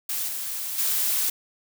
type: noise with level steps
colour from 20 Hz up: blue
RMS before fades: -28 / -31 / -24 dBFS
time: 0.09-1.3 s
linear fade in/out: 5 ms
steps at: 0.28 / 0.78 s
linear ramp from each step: 5 ms
effects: none